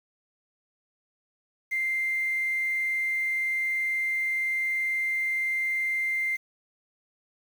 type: tone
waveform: triangle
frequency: 2093 Hz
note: C7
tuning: in tune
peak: -21 dBFS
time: 1.71-6.37 s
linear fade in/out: 20 ms
effects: tanh soft clip ceiling -23 dBFS + 8-bit